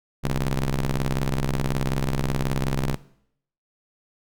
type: ring-modulated tone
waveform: sawtooth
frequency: 65.41 Hz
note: C2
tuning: in tune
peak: -15 dBFS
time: 0.23-2.96 s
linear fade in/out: 20 ms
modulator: 74.7 Hz
effects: noise-tail reverb RT60 0.7 s tail -19 dB re dry